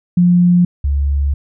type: tone pair in turn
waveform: sine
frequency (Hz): 176.6 / 70.53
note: F3 / C#2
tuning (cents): +20 / +31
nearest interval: octave + major third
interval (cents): 1589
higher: first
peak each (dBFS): -7 / -12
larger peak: first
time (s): 0.17-0.65 / 0.84-1.34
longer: second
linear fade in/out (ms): 5
effects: none